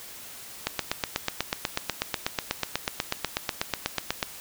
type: click train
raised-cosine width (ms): 0.2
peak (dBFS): -7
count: 30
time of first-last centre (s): 0.67-4.228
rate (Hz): 8.15
effects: white hiss -43 dBFS RMS until 4.4 s